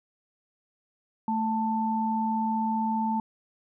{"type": "tone pair together", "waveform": "sine", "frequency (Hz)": [221.2, 885], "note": ["A3", "A5"], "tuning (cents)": [9, 10], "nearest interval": "2 octaves", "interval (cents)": 2401, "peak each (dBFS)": -27, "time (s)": [1.28, 3.2], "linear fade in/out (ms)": 2, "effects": []}